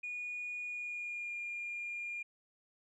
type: tone with pitch glide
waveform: sine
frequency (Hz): 2451 to 2410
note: D#7 to D7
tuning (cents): -27 to +44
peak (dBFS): -37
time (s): 0.03-2.23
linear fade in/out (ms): 10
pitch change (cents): -29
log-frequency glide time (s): 0.66-1.34
effects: tanh soft clip ceiling -34 dBFS